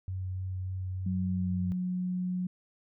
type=tone with vibrato; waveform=sine; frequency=93.2 Hz; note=F#2; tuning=13 cents sharp; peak=-32 dBFS; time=0.08-1.72 s; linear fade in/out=0 ms; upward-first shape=sine; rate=3.4 Hz; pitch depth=10 cents each way
type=tone with pitch glide; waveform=sine; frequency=185 to 181.72 Hz; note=F#3 to F#3; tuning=0 to -31 cents; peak=-29 dBFS; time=1.06-2.47 s; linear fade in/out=5 ms; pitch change=-31 cents; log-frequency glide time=1.27-1.6 s
effects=none